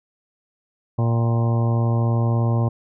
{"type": "harmonic tone with a mistuned harmonic", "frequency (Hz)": 116.54, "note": "A#2", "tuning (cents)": 0, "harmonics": [1, 2, 3, 4, 5, 6, 7, 8, 9], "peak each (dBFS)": [-17, -27, -31, -34, -32, -37, -35, -37, -36], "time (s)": [0.98, 2.69], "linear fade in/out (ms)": 10, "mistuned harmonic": 7, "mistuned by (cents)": -47, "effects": []}